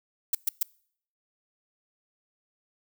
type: noise bursts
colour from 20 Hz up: violet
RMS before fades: -24 dBFS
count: 3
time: 0.33-0.63 s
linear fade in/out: 5 ms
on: 20 ms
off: 120 ms
effects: noise-tail reverb RT60 0.6 s tail -25 dB re dry